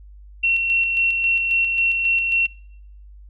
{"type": "tone with tremolo", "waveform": "sine", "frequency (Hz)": 2722, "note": "F7", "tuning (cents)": -45, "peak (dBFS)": -15, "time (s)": [0.43, 2.47], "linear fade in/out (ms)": 10, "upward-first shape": "square", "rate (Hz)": 3.7, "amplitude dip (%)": 35, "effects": ["noise-tail reverb RT60 0.7 s tail -23 dB re dry", "added 50 Hz sine -40 dBFS peak until 3.29 s"]}